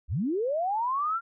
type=linear sweep; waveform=sine; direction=up; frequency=46.84 to 1396.9 Hz; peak=-25 dBFS; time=0.08-1.21 s; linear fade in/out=50 ms; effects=none